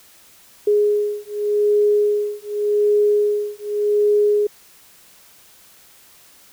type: beating tone pair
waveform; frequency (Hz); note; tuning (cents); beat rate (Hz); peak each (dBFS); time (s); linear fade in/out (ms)
sine; 415.3 / 416.16; G#4 / G#4; 0 / +4; 0.86; -18; 0.67-4.47; 5
effects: white hiss -49 dBFS RMS until 6.52 s